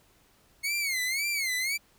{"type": "tone with vibrato", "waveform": "sawtooth", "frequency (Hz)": 2173, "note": "C#7", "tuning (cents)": -35, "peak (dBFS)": -24, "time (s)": [0.63, 1.78], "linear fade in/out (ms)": 20, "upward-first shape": "sine", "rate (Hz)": 1.9, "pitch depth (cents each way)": 150, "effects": ["pink hiss -63 dBFS RMS until 1.98 s"]}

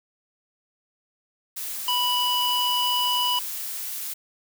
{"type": "noise", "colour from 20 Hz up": "blue", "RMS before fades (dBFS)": -32, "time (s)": [1.56, 4.14], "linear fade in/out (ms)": 10}
{"type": "harmonic tone", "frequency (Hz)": 985, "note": "B5", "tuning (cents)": -5, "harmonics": [1, 3, 5], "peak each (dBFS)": [-25, -23, -34], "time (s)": [1.88, 3.39], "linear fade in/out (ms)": 2}
{"effects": []}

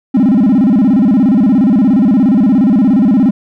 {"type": "tone with vibrato", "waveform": "triangle", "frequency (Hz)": 232.7, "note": "A#3", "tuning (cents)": -3, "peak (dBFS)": -3, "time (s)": [0.14, 3.31], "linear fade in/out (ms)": 10, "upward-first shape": "square", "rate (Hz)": 17, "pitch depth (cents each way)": 240, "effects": ["tanh soft clip ceiling 0 dBFS"]}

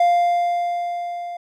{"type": "tone with level ramp", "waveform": "triangle", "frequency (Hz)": 698.5, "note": "F5", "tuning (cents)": 0, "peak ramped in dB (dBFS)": [-10, -26], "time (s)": [0, 1.37], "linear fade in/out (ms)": 5, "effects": []}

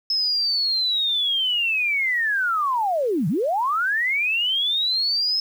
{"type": "linear two-way sweep", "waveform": "sine", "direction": "down then up", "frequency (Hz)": [5210, 138.59, 5210], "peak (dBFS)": -19, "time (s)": [0.1, 5.4], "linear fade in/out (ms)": 2, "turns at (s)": 3.28, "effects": ["8-bit"]}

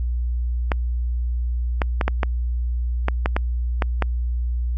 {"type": "clicks", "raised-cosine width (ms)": 0.5, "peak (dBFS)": -5, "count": 10, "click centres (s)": [0.718, 1.818, 2.012, 2.08, 2.232, 3.084, 3.259, 3.365, 3.822, 4.023], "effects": ["added 60 Hz sine -20 dBFS peak until 4.77 s"]}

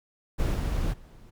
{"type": "noise with level steps", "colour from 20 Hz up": "brown", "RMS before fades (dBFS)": [-26, -28, -48], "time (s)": [0.38, 1.31], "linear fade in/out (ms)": 20, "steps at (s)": [0.54, 0.92], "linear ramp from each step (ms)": 20, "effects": []}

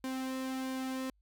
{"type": "tone with flanger", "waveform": "sawtooth", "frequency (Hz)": 261.6, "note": "C4", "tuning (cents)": 0, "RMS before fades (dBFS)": -37, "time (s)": [0.04, 1.1], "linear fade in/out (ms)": 2, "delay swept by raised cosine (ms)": [1.5, 2.5], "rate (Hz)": 1.5, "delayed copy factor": -0.55, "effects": ["added 50 Hz sine -67 dBFS peak until 1.21 s"]}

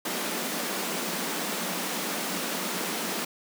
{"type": "high-pass noise", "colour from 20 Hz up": "pink", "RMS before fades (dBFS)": -31, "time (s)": [0.05, 3.25], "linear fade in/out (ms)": 5, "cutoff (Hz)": 170, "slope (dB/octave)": 96, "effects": []}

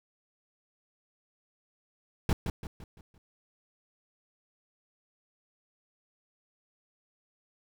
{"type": "noise with echo", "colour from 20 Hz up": "brown", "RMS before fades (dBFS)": -24, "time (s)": [2.29, 2.33], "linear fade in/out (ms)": 2, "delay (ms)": 170, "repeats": 5, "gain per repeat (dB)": -7, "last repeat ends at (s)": 3.18, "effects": []}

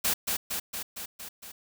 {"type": "noise with echo", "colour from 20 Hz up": "white", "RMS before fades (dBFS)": -26, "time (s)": [0.04, 0.14], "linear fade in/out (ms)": 10, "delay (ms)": 230, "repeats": 6, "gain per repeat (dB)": -3, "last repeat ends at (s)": 1.52, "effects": []}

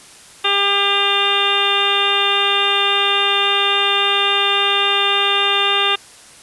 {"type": "harmonic tone", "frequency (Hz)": 400.2, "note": "G4", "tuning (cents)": 36, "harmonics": [1, 2, 3, 4, 5, 6, 7, 8, 9], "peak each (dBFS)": [-24, -24, -21, -25, -27, -26, -19, -27, -19], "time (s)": [0.44, 5.96], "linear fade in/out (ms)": 10, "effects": ["white hiss -42 dBFS RMS until 6.42 s", "resampled to 24000 Hz"]}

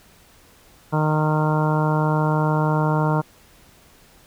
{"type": "harmonic tone", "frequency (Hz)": 153.9, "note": "D#3", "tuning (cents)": -19, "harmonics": [1, 2, 3, 4, 5, 6, 7, 8, 9], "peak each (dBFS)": [-19, -27, -28, -28, -31, -26, -30, -37, -31], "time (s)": [0.92, 3.22], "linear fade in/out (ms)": 20, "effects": ["pink hiss -52 dBFS RMS until 4.26 s"]}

